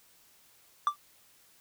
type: tone with exponential decay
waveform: triangle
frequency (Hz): 1174.7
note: D6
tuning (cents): 0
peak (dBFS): -17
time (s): 0.87-0.96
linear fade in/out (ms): 1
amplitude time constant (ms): 19
effects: white hiss -62 dBFS RMS until 1.6 s

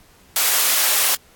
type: high-pass noise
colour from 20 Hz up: white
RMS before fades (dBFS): -17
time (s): 0.36-1.15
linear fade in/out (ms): 2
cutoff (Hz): 610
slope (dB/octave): 12
effects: pink hiss -52 dBFS RMS until 1.35 s + AAC 64 kbps

